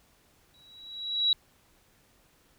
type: tone with exponential growth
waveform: sine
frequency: 3892 Hz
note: B7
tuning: 26 cents flat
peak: -19 dBFS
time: 0.54-1.33 s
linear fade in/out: 2 ms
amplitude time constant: 170 ms
effects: pink hiss -64 dBFS RMS until 2.58 s